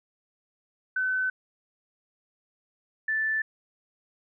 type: tone pair in turn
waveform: sine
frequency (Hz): 1516 / 1758.1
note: F#6 / A6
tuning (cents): +42 / -2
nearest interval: minor third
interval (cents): 256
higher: second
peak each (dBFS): -24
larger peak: neither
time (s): 0.96-1.3 / 3.08-3.42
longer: neither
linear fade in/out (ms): 5
effects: none